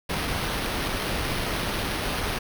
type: noise with sample-and-hold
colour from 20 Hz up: pink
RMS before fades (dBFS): -28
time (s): 0.09-2.39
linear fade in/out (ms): 10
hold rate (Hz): 7350
effects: none